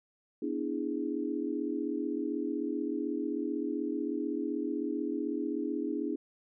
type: chord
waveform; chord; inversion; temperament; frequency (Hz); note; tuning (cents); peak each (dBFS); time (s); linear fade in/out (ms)
sine; E dominant seventh; second; equal; 246.9 / 293.7 / 329.6 / 415.3; B3 / D4 / E4 / G#4; 0 / 0 / 0 / 0; -38 / -34 / -36 / -38; 0.42-6.16; 5
effects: none